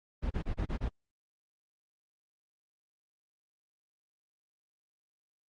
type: noise bursts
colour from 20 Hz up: brown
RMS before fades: -32 dBFS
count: 6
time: 0.22-0.895 s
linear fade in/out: 20 ms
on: 90 ms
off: 27 ms
effects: low-pass 4000 Hz 12 dB/octave + Opus 24 kbps